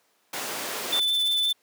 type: noise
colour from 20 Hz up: pink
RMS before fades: -30 dBFS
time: 0.33-1 s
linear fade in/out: 5 ms
type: noise with tremolo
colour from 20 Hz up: blue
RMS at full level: -36 dBFS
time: 0.9-1.52 s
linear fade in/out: 5 ms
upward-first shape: sine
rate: 17 Hz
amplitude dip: 80%
type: tone with vibrato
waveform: triangle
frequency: 3520 Hz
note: A7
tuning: in tune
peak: -20 dBFS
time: 0.92-1.53 s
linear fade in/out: 10 ms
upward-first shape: triangle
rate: 5.8 Hz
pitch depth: 13 cents each way
effects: pink hiss -66 dBFS RMS until 1.62 s + high-pass 400 Hz 12 dB/octave